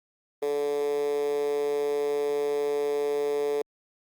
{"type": "tone with high-pass filter", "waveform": "10% pulse", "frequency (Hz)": 144.7, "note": "D3", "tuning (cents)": -25, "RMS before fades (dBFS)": -27, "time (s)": [0.42, 3.62], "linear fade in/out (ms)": 5, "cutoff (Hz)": 430, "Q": 7.7, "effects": ["Opus 32 kbps"]}